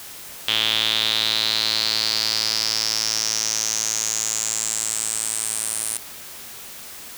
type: tone with band-pass filter sweep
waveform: sawtooth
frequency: 110 Hz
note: A2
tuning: in tune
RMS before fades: -23 dBFS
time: 0.48-5.97 s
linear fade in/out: 0 ms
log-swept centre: 3300 to 9600 Hz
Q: 6
effects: white hiss -38 dBFS RMS until 7.17 s